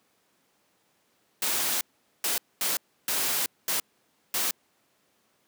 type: noise bursts at uneven times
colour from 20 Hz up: white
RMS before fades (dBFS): -27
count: 6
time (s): 1.42-1.81 / 2.24-2.38 / 2.61-2.77 / 3.08-3.46 / 3.68-3.8 / 4.34-4.51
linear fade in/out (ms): 2
effects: pink hiss -68 dBFS RMS until 5.47 s + high-pass 200 Hz 12 dB/octave